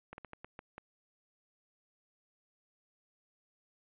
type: slowing click train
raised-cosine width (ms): 0.5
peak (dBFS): -30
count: 7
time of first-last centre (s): 0.13-0.781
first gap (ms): 51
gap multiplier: 1.3
effects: resampled to 8000 Hz